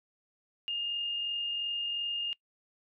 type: tone with amplitude modulation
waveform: sine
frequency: 2827 Hz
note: F7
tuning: 20 cents sharp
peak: -30 dBFS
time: 0.68-2.33 s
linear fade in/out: 0 ms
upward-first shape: sine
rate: 42.8 Hz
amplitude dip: 25%
effects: noise-tail reverb RT60 0.1 s tail -23 dB re dry